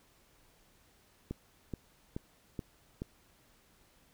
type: click train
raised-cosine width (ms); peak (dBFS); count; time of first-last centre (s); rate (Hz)
3; -24; 5; 1.31-3.019; 2.34
effects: pink hiss -66 dBFS RMS until 4.13 s